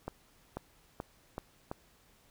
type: accelerating click train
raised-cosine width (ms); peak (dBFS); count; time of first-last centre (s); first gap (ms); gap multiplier
1; -23; 5; 0.08-1.715; 490; 0.88
effects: pink hiss -65 dBFS RMS until 2.3 s